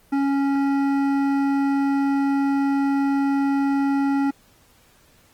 sine tone with hard clipping, 277.2 Hz, C#4, in tune, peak -20 dBFS, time 0.12-4.31 s, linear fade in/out 10 ms, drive 12 dB, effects pink hiss -56 dBFS RMS until 5.33 s + Opus 24 kbps

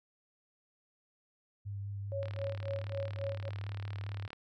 sine tone with vibrato, 100 Hz, G2, 35 cents sharp, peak -37 dBFS, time 1.65-4.28 s, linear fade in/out 20 ms, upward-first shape triangle, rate 5 Hz, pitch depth 17 cents each way
sine tone with tremolo, 554.4 Hz, C#5, in tune, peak -34 dBFS, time 2.12-3.49 s, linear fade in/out 0 ms, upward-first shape sine, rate 3.7 Hz, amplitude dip 100%
click train, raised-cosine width 0.3 ms, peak -30 dBFS, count 80, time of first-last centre 2.23-4.331 s, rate 37.6 Hz
effects none

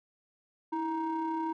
triangle ring-modulated tone, 308.3 Hz, D#4, 16 cents flat, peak -25 dBFS, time 0.72-1.53 s, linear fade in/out 10 ms, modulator 633 Hz, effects none

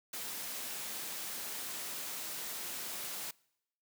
white noise, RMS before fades -41 dBFS, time 0.13-3.31 s, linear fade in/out 5 ms, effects noise-tail reverb RT60 0.8 s tail -25 dB re dry + high-pass 150 Hz 12 dB/octave

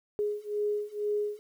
sine beating tone pair, 415.3 / 417.4 Hz, G#4 / G#4, 0 / +9 cents, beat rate 2.1 Hz, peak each -32 / -31 dBFS, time 0.19-1.39 s, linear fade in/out 0 ms, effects 10-bit

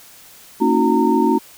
sine tone cluster, 227.6 / 273.9 / 314 / 367 / 917 Hz, A#3 / C#4 / D#4 / F#4 / A#5, -41 / -21 / +16 / -14 / -29 cents, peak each -19 dBFS, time 0.6-1.39 s, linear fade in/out 20 ms, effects white hiss -44 dBFS RMS until 1.57 s

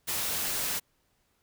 white noise, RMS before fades -31 dBFS, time 0.07-0.8 s, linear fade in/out 20 ms, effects pink hiss -72 dBFS RMS until 1.42 s

